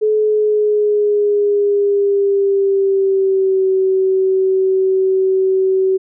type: tone with pitch glide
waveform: sine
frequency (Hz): 428.7 to 379.7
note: A4 to F#4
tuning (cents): -45 to +45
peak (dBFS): -11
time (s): 0.01-5.98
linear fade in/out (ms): 20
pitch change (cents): -210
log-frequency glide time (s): 0.14-3.67
effects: none